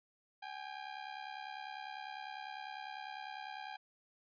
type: ring-modulated tone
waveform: sawtooth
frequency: 803 Hz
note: G5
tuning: 41 cents sharp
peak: -37 dBFS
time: 0.42-3.77 s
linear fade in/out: 10 ms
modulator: 35 Hz
effects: resampled to 11025 Hz